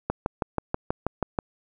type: click train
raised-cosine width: 1 ms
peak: -10 dBFS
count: 9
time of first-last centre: 0.1-1.388 s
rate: 6.21 Hz
effects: none